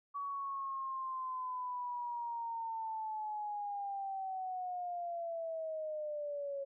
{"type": "linear sweep", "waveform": "sine", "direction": "down", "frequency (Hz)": [1134, 550], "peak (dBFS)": -37, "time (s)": [0.14, 6.65], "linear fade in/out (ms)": 20, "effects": []}